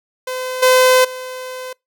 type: tone with level steps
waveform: sawtooth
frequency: 511 Hz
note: C5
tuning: 41 cents flat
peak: -18 / -5 / -23 dBFS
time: 0.27-1.73 s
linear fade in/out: 5 ms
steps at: 0.62 / 1.04 s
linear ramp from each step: 10 ms
effects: noise-tail reverb RT60 0.2 s tail -26 dB re dry